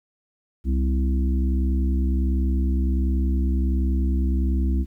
harmonic tone with a mistuned harmonic, 65.9 Hz, C2, 13 cents sharp, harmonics 1 / 3 / 4 / 5, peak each -19 / -29 / -31 / -33 dBFS, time 0.64-4.86 s, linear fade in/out 50 ms, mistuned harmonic 4, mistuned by -30 cents, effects 10-bit

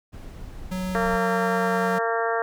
brown noise, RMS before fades -37 dBFS, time 0.12-1.17 s, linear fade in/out 20 ms
square tone, 185.1 Hz, F#3, 1 cent sharp, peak -27 dBFS, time 0.71-1.99 s, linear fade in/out 10 ms
harmonic tone, 228.9 Hz, A#3, 31 cents flat, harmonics 2 / 3 / 4 / 5 / 6 / 7 / 8, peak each -26 / -27 / -31 / -31 / -31 / -31 / -34 dBFS, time 0.95-2.42 s, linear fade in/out 0 ms
effects none

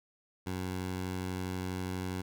15% pulse tone, 92.3 Hz, F#2, 4 cents flat, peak -28 dBFS, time 0.46-2.22 s, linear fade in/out 10 ms, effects none

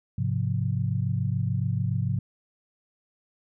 sine chord, F minor, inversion first, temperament equal, 103.83 / 130.81 / 174.61 Hz, Ab2 / C3 / F3, 0 / 0 / 0 cents, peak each -27 / -27 / -31 dBFS, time 0.18-2.19 s, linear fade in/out 5 ms, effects none

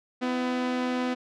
sawtooth tone pair together, 251.3 / 333.2 Hz, B3 / E4, +30 / +19 cents, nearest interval perfect fourth, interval 489 cents, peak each -22 / -33 dBFS, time 0.21-1.15 s, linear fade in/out 20 ms, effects low-pass 4000 Hz 12 dB/octave

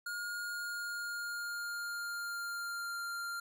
square tone with pitch glide, 1427 to 1392 Hz, F6 to F6, +37 to -6 cents, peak -38 dBFS, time 0.06-3.4 s, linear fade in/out 5 ms, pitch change -43 cents, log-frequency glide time 0.43-2.97 s, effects none

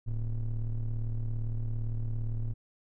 triangle ring-modulated tone, 65.2 Hz, C2, 5 cents flat, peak -24 dBFS, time 0.06-2.54 s, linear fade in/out 20 ms, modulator 46.4 Hz, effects none

